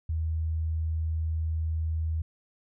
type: tone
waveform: sine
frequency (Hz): 80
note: D#2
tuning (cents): +49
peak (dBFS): -26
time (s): 0.09-2.22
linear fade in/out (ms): 5
effects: none